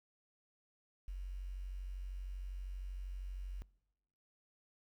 sine tone with quantisation, 46.36 Hz, F#1, 4 cents sharp, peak -40 dBFS, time 1.08-3.62 s, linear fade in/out 0 ms, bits 11, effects noise-tail reverb RT60 0.9 s tail -23 dB re dry

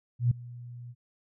sine tone with ADSR envelope, 121 Hz, B2, 35 cents flat, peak -18 dBFS, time 0.19-0.95 s, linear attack 120 ms, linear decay 5 ms, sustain -22 dB, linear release 47 ms, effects none

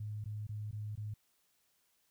sine tone with dropouts, 105.8 Hz, G#2, 33 cents sharp, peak -38 dBFS, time 0-1.14 s, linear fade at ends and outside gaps 5 ms, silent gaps 0.242-0.257 / 0.469-0.491 / 0.712-0.728 / 0.955-0.975 s, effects white hiss -75 dBFS RMS until 2.1 s

